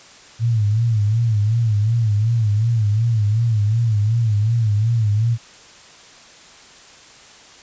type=tone with vibrato; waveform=sine; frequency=110 Hz; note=A2; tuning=in tune; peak=-14 dBFS; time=0.39-5.38 s; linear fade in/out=50 ms; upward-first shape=sine; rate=2.7 Hz; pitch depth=120 cents each way; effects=white hiss -44 dBFS RMS until 7.62 s + resampled to 16000 Hz